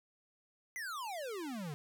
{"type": "exponential sweep", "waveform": "square", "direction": "down", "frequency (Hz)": [2071, 138.59], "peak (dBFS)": -40, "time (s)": [0.76, 1.74], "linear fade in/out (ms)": 0, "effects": []}